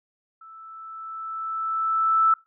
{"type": "tone with level ramp", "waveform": "sine", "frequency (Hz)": 1318.5, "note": "E6", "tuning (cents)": 0, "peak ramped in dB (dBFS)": [-43, -14], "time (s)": [0.41, 2.34], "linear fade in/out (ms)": 5, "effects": ["noise-tail reverb RT60 0.2 s tail -20 dB re dry"]}